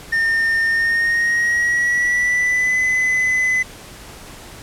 triangle tone with pitch glide, 1817 to 2016 Hz, A#6 to B6, -45 to +35 cents, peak -13 dBFS, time 0.12-3.63 s, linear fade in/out 10 ms, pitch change +180 cents, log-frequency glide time 0.66-2.79 s, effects pink hiss -38 dBFS RMS until 4.62 s + low-pass 12000 Hz 12 dB/octave

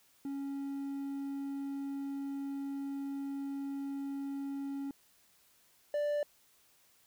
triangle tone pair in turn, 277.2 / 587.4 Hz, C#4 / D5, 0 / 0 cents, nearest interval octave + minor second, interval 1300 cents, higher second, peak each -34 / -28 dBFS, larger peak second, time 0.25-4.91 / 5.94-6.23 s, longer first, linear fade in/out 2 ms, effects white hiss -67 dBFS RMS until 7.06 s

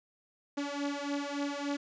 sawtooth beating tone pair, 283.5 / 287 Hz, C#4 / D4, +39 / -40 cents, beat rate 3.5 Hz, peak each -32 / -32 dBFS, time 0.57-1.77 s, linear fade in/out 10 ms, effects resampled to 16000 Hz + 11-bit

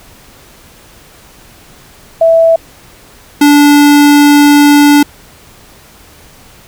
sine / square tone pair in turn, 658 / 290.5 Hz, E5 / D4, -3 / -19 cents, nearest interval octave + major second, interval 1416 cents, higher first, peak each -3 dBFS, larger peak neither, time 2.21-2.56 / 3.41-5.03 s, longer second, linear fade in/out 5 ms, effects pink hiss -39 dBFS RMS until 6.67 s

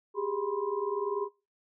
sine tone cluster, 392.2 / 412.5 / 979 / 1048 Hz, G4 / G#4 / B5 / C6, +1 / -12 / -15 / +2 cents, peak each -34 / -32 / -39 / -38 dBFS, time 0.14-1.29 s, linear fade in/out 50 ms, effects noise-tail reverb RT60 0.3 s tail -22 dB re dry

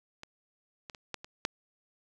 clicks, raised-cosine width 0.2 ms, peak -26 / -25 / -30 / -18 / -27 / -11 dBFS, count 6, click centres 0.234 / 0.898 / 0.948 / 1.143 / 1.245 / 1.451 s, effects none

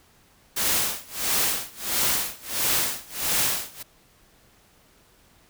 white noise with tremolo, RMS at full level -22 dBFS, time 0.56-3.83 s, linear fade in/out 10 ms, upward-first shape sine, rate 1.5 Hz, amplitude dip 95%, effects pink hiss -58 dBFS RMS until 5.49 s

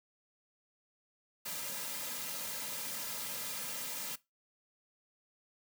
white noise with comb filter, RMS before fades -40 dBFS, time 1.45-4.16 s, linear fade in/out 10 ms, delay 2.7 ms, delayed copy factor -0.8, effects noise-tail reverb RT60 0.2 s tail -19 dB re dry + high-pass 150 Hz 12 dB/octave

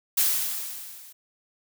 blue noise with level ramp, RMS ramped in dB -20 to -48 dBFS, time 0.17-1.13 s, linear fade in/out 10 ms, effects none

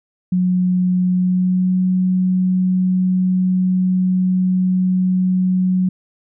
sine tone with pitch glide, 181.9 to 184.44 Hz, F#3 to F#3, -29 to -5 cents, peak -13 dBFS, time 0.32-5.89 s, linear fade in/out 5 ms, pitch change +24 cents, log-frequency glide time 1.12-1.78 s, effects none

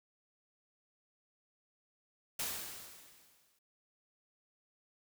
white noise with exponential decay, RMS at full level -36 dBFS, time 2.39-3.59 s, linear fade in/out 5 ms, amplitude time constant 260 ms, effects none

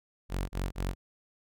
sawtooth tone bursts, 46.25 Hz, F#1, in tune, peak -26 dBFS, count 3, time 0.29-0.95 s, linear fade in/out 50 ms, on 200 ms, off 30 ms, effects none

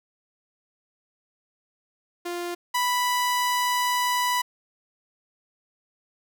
sawtooth tone pair in turn, 349.2 / 987.7 Hz, F4 / B5, 0 / 0 cents, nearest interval octave + tritone, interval 1800 cents, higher second, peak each -25 / -18 dBFS, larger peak second, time 2.25-2.55 / 2.74-4.42 s, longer second, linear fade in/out 10 ms, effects none

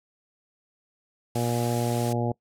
harmonic tone, 119.1 Hz, A#2, 38 cents sharp, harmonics 1 / 2 / 3 / 4 / 5 / 6 / 7, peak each -27 / -30 / -32 / -33 / -34 / -35 / -35 dBFS, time 1.35-2.32 s, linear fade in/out 5 ms
white noise, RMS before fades -37 dBFS, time 1.35-2.13 s, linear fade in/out 5 ms
effects noise-tail reverb RT60 0.1 s tail -23 dB re dry + low-pass 12000 Hz 12 dB/octave

